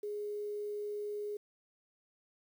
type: tone with quantisation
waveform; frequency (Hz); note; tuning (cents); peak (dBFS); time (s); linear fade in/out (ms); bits
sine; 415.3; G#4; 0; -36; 0.03-1.37; 5; 10
effects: none